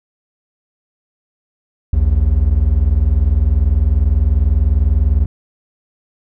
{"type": "tone pair together", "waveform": "triangle", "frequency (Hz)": [58.85, 78.9], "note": ["A#1", "D#2"], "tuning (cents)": [17, 25], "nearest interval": "perfect fourth", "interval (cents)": 508, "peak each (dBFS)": -11, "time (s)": [1.93, 5.26], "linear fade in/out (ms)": 5, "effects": []}